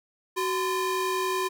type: ring-modulated tone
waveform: 45% pulse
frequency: 698.5 Hz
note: F5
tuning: in tune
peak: -22 dBFS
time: 0.36-1.49 s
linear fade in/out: 20 ms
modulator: 324 Hz
effects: none